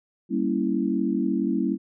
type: chord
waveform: sine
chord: G diminished seventh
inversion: none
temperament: equal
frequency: 196 / 233.1 / 277.2 / 329.6 Hz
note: G3 / Bb3 / Db4 / Fb4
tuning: 0 / 0 / 0 / 0 cents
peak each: -27 / -27 / -27 / -27 dBFS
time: 0.29-1.78 s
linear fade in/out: 50 ms
effects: none